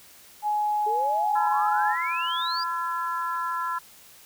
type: tone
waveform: sine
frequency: 840 Hz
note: G#5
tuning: 19 cents sharp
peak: -22 dBFS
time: 0.42-1.96 s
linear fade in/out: 50 ms
type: exponential sweep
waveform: sine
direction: up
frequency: 419.3 to 4933 Hz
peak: -29 dBFS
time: 0.86-2.64 s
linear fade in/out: 10 ms
type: harmonic tone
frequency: 338.3 Hz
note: E4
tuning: 45 cents sharp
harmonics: 3 / 4 / 5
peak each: -28 / -30 / -36 dBFS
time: 1.35-3.79 s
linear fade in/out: 10 ms
effects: white hiss -51 dBFS RMS until 4.25 s